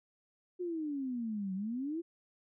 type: exponential two-way sweep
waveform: sine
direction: down then up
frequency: 366.5 to 185 to 348.1 Hz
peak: -34 dBFS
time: 0.59-2.02 s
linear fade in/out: 20 ms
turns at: 1.54 s
effects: none